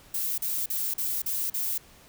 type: noise bursts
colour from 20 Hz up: violet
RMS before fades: -29 dBFS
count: 6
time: 0.14-1.78 s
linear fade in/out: 5 ms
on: 240 ms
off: 40 ms
effects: pink hiss -54 dBFS RMS until 2.08 s